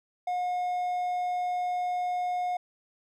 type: tone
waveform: triangle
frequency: 720 Hz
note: F#5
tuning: 47 cents flat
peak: -25 dBFS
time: 0.27-2.57 s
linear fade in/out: 5 ms
effects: none